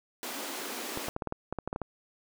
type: high-pass noise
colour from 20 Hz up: pink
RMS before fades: -38 dBFS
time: 0.23-1.09 s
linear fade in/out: 0 ms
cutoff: 230 Hz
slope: 48 dB/octave
type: clicks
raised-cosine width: 1 ms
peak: -19 dBFS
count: 12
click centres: 0.974 / 1.084 / 1.164 / 1.222 / 1.273 / 1.324 / 1.526 / 1.587 / 1.676 / 1.729 / 1.761 / 1.817 s
effects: none